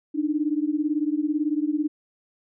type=beating tone pair; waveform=sine; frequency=293.7 / 311.7 Hz; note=D4 / D#4; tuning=0 / +3 cents; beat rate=18 Hz; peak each=-24 / -25 dBFS; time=0.14-1.88 s; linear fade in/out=20 ms; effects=none